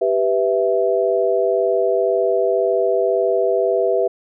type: chord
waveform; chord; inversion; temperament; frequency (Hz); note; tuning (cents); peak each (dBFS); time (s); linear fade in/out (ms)
sine; E minor; first; equal; 392 / 493.9 / 659.3; G4 / B4 / E5; 0 / 0 / 0; -19; 0.01-4.08; 10
effects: none